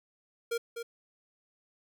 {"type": "tone with echo", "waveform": "square", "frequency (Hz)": 466.2, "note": "A#4", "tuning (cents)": 0, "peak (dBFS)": -30, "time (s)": [0.51, 0.58], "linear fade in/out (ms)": 10, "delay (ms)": 250, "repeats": 1, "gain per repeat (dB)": -7, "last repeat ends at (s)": 0.83, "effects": []}